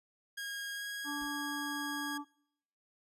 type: tone with pitch glide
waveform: sawtooth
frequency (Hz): 1633 to 1646.3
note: G#6 to G#6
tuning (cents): -30 to -16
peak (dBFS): -35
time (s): 0.37-2.18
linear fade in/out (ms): 10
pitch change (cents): +14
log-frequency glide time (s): 0.74-0.84
type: harmonic tone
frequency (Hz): 290.3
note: D4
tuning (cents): -20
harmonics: 1 / 3 / 4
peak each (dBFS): -39 / -44 / -45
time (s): 1.04-2.25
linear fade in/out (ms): 50
type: noise with exponential decay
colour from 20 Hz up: brown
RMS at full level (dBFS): -50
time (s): 1.21-1.35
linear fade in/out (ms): 0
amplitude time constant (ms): 30
effects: noise-tail reverb RT60 0.8 s tail -26 dB re dry + resampled to 32000 Hz